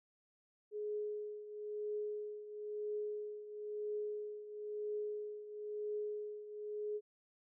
sine tone with tremolo, 420.1 Hz, G#4, 20 cents sharp, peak -36 dBFS, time 0.71-7.01 s, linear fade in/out 50 ms, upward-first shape triangle, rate 1 Hz, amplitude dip 75%, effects none

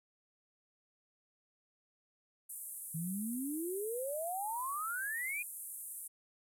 pink band-pass noise, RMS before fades -46 dBFS, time 2.49-6.08 s, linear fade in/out 10 ms, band 9000 to 13000 Hz, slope 48 dB/octave
sine exponential sweep, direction up, 155.56 to 2483 Hz, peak -36 dBFS, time 2.94-5.43 s, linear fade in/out 10 ms
effects none

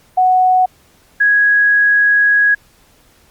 sine tone pair in turn, 740 / 1661.2 Hz, F#5 / G#6, 0 / 0 cents, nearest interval octave + major second, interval 1400 cents, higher second, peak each -8 dBFS, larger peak neither, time 0.17-0.66 / 1.2-2.55 s, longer second, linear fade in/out 10 ms, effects pink hiss -51 dBFS RMS until 3.3 s + Opus 48 kbps

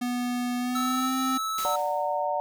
square tone with pitch glide, 245.4 to 261.5 Hz, B3 to C4, -11 to -1 cents, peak -27 dBFS, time 0.01-1.38 s, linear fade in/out 10 ms, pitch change +110 cents, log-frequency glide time 0.58-1.15 s
square tone, 1305 Hz, E6, 18 cents flat, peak -28 dBFS, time 0.75-1.76 s, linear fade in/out 5 ms
white noise with exponential decay, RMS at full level -34 dBFS, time 1.58-2.27 s, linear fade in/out 1 ms, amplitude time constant 150 ms
sine chord, D augmented, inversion none, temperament just, 587.3 / 734.2 / 917.7 Hz, D5 / F#5 / A#5, 0 / -14 / -27 cents, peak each -29 dBFS, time 1.65-2.4 s, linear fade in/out 0 ms
effects none

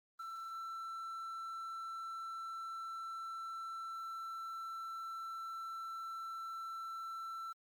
triangle tone with quantisation, 1337 Hz, E6, 24 cents sharp, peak -40 dBFS, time 0.19-7.53 s, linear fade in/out 10 ms, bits 11, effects Opus 32 kbps

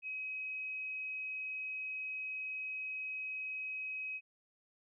sine tone, 2539 Hz, D#7, 34 cents sharp, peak -38 dBFS, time 0.02-4.21 s, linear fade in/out 50 ms, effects none

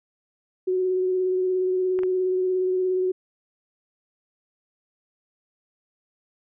sine tone with vibrato, 370 Hz, F#4, in tune, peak -20 dBFS, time 0.67-3.12 s, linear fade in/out 10 ms, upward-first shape sine, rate 17 Hz, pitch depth 18 cents each way
clicks, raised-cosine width 0.5 ms, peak -22 dBFS, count 2, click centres 1.99 / 2.034 s
effects none

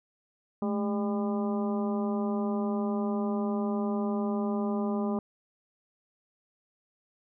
harmonic tone with a mistuned harmonic, 201.3 Hz, G3, 46 cents sharp, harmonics 1 / 2 / 3 / 4 / 5 / 6, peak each -28 / -34 / -38 / -40 / -42 / -44 dBFS, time 0.62-5.19 s, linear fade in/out 2 ms, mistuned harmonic 1, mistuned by +100 cents, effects none

